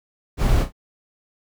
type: noise with echo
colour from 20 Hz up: brown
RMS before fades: -18 dBFS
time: 0.37-0.66 s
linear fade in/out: 50 ms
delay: 32 ms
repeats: 2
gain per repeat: -9 dB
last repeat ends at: 0.724 s
effects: none